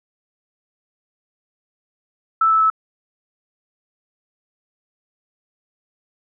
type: tone with pitch steps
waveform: sine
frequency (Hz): 1318.5 / 1310.9 / 1303.4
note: E6 / E6 / E6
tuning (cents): 0 / -10 / -20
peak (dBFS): -12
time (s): 2.41-2.701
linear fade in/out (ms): 5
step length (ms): 97
effects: none